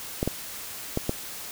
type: clicks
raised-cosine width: 2 ms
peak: -11 dBFS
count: 4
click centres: 0.229 / 0.276 / 0.974 / 1.094 s
effects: white hiss -38 dBFS RMS until 1.51 s